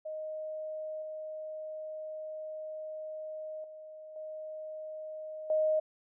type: tone with level steps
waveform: sine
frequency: 622.3 Hz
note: D#5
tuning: in tune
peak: -36 / -38 / -45 / -39 / -25 dBFS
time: 0.05-5.8 s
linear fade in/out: 10 ms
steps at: 1.02 / 3.64 / 4.16 / 5.5 s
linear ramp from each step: 2 ms
effects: none